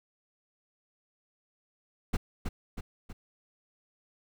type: noise with echo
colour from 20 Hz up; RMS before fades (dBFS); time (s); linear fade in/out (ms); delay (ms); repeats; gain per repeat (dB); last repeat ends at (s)
brown; -26; 2.13-2.17; 10; 320; 3; -5; 3.13
effects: none